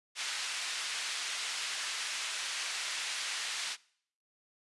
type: band-pass noise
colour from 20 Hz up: pink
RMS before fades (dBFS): -37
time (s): 0.15-3.77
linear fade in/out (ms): 50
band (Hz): 1900 to 7100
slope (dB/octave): 12
effects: noise-tail reverb RT60 0.6 s tail -22 dB re dry + resampled to 24000 Hz